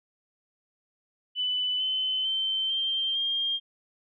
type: tone with pitch steps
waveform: sine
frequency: 2995 / 3047 / 3101 / 3155 / 3210 Hz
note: F#7 / G7 / G7 / G7 / G7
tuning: +20 / -50 / -19 / +10 / +40 cents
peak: -25 dBFS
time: 1.35-3.6 s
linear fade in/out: 50 ms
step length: 450 ms
effects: none